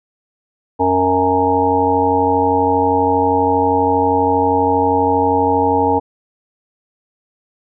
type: harmonic tone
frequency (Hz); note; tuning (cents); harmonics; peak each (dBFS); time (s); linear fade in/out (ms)
92.5; F#2; 0; 1 / 3 / 5 / 7 / 9 / 10; -25 / -19 / -17 / -24 / -16 / -19; 0.79-6; 20
effects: none